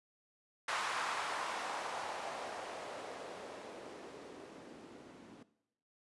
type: noise with low-pass filter sweep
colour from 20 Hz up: violet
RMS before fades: -43 dBFS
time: 0.68-5.43 s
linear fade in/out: 5 ms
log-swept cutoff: 1200 to 260 Hz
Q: 1.7
effects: noise-tail reverb RT60 0.8 s tail -17 dB re dry + resampled to 24000 Hz